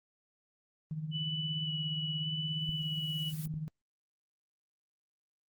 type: tone with tremolo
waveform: sine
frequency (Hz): 155.56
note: D#3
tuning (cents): 0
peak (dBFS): -32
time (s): 0.91-3.68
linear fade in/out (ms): 0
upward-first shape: triangle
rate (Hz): 17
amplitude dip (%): 70
type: tone with vibrato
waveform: sine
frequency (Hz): 2960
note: F#7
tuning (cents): 0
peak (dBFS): -35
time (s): 1.11-3.33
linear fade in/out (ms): 50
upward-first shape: square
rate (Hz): 0.89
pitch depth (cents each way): 11
type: noise with exponential growth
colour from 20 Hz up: blue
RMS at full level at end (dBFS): -44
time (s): 2.21-3.46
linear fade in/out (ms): 2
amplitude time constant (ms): 270
type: clicks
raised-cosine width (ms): 5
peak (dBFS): -31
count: 2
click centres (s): 2.693 / 3.54
effects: Opus 24 kbps